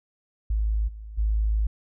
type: tone with level steps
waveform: sine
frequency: 53.5 Hz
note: A1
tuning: 48 cents flat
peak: -21 / -36 / -20 dBFS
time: 0.5-1.67 s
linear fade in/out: 5 ms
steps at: 0.87 / 1.17 s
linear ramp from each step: 20 ms
effects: none